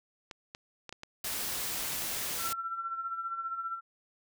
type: clicks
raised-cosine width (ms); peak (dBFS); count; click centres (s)
0.2; -25; 11; 0.312 / 0.549 / 0.893 / 0.926 / 1.034 / 1.447 / 1.491 / 1.793 / 1.826 / 1.921 / 2.021
type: noise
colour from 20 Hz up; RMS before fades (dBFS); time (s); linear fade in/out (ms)
white; -35; 1.24-2.53; 5
type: tone with tremolo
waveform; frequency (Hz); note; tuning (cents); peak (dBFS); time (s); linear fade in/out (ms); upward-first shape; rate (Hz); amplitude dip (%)
sine; 1351; E6; +42; -31; 2.38-3.81; 50; sine; 15; 60
effects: none